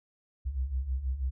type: beating tone pair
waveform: sine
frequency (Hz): 61.2 / 67.4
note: B1 / C#2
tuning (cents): -15 / -48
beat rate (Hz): 6.2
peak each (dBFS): -35 / -30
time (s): 0.45-1.31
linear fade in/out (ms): 20
effects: none